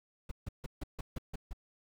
brown noise bursts, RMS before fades -38 dBFS, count 8, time 0.29-1.532 s, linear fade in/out 5 ms, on 24 ms, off 150 ms, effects none

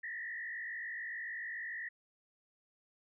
sine tone with frequency modulation, 1864.7 Hz, A#6, in tune, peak -39 dBFS, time 0.03-1.89 s, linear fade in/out 10 ms, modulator 53.5 Hz, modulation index 1.8, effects none

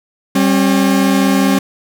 40% pulse tone pair together, 195.28 / 270.2 Hz, G3 / C#4, -6 / -44 cents, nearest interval tritone, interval 562 cents, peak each -12 dBFS, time 0.35-1.59 s, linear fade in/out 5 ms, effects none

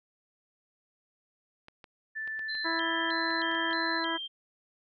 clicks, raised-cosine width 0.3 ms, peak -32 dBFS, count 9, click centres 1.684 / 1.842 / 2.276 / 2.393 / 2.551 / 3.305 / 3.516 / 3.549 / 3.71 s
sine tone with pitch glide, 1760 to 1745.8 Hz, A6 to A6, 0 to -14 cents, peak -33 dBFS, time 2.15-4 s, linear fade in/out 20 ms, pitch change -14 cents, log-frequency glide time 3.39-3.86 s
sine tone with vibrato, 3597 Hz, A7, 37 cents sharp, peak -35 dBFS, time 2.48-4.28 s, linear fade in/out 20 ms, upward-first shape square, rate 1.6 Hz, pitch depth 220 cents each way
harmonic tone, 329.6 Hz, E4, in tune, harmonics 1 / 2 / 3 / 4 / 5 / 6, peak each -35 / -40 / -34 / -39 / -35 / -40 dBFS, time 2.64-4.18 s, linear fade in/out 20 ms
effects none

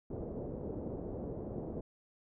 white low-pass noise, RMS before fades -41 dBFS, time 0.1-1.81 s, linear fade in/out 5 ms, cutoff 500 Hz, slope 24 dB/octave, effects none

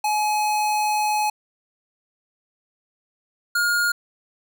square tone pair in turn, 846 / 1422.8 Hz, G#5 / F6, +32 / +32 cents, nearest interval major sixth, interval 900 cents, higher second, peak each -20 / -19 dBFS, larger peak second, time 0.04-1.3 / 3.55-3.92 s, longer first, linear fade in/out 5 ms, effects none

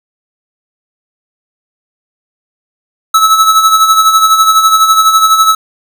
square tone with tremolo, 1302 Hz, E6, 22 cents flat, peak -3 dBFS, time 3.14-5.55 s, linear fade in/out 5 ms, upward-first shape sine, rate 12 Hz, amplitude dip 55%, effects none

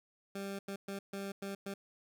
20% pulse tone bursts at uneven times, 197.3 Hz, G3, 11 cents sharp, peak -34 dBFS, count 6, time 0.35-0.59 / 0.68-0.76 / 0.88-0.99 / 1.13-1.32 / 1.42-1.55 / 1.66-1.74 s, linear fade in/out 5 ms, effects none

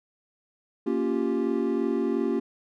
triangle chord, G half-diminished seventh, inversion first, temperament equal with one note detuned, 233.1 / 278.9 / 349.2 / 392 Hz, Bb3 / Db4 / F4 / G4, 0 / +11 / 0 / 0 cents, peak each -27 dBFS, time 0.86-2.4 s, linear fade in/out 10 ms, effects none

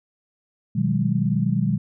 sine chord, G# minor seventh, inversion first, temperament equal with one note detuned, 123.47 / 155.56 / 185 / 204.2 Hz, B2 / D#3 / F#3 / G#3, 0 / 0 / 0 / -29 cents, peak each -24 dBFS, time 0.75-1.78 s, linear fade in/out 10 ms, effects none

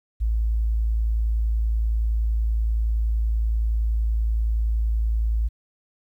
sine tone, 55.3 Hz, A1, 9 cents sharp, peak -19 dBFS, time 0.2-5.49 s, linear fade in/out 20 ms, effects 10-bit

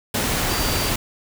sine tone in noise, 4671 Hz, D8, 10 cents flat, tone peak -30 dBFS, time 0.49-0.9 s, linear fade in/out 5 ms, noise pink, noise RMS -22 dBFS, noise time 0.14-0.96 s, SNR -11 dB, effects none

